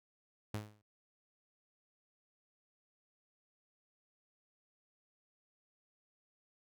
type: tone with exponential decay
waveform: sawtooth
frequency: 105.6 Hz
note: G#2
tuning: 29 cents sharp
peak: -31 dBFS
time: 0.54-0.82 s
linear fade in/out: 5 ms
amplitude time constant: 59 ms
effects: none